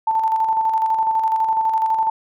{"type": "tone with tremolo", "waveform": "sine", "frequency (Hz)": 887, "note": "A5", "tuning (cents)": 14, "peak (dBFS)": -14, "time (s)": [0.07, 2.1], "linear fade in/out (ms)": 5, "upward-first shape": "square", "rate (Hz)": 12, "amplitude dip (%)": 40, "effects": []}